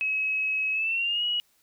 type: tone with pitch glide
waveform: sine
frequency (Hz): 2563 to 2910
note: E7 to F#7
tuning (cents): -49 to -29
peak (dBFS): -24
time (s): 0.01-1.4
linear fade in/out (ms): 0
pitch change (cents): +220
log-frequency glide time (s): 0.73-1.24
effects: white hiss -66 dBFS RMS until 1.62 s